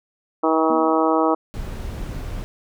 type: harmonic tone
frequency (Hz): 159.8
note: D#3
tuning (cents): +47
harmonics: 2 / 3 / 4 / 5 / 6 / 7 / 8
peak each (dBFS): -20 / -22 / -23 / -24 / -25 / -25 / -26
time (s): 0.43-1.35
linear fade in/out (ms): 10
type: tone with exponential decay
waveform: sine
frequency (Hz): 245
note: B3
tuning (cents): -14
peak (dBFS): -24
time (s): 0.7-1.21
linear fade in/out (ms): 2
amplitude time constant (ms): 110
type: noise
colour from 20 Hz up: brown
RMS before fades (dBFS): -29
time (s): 1.54-2.44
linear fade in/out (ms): 0
effects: none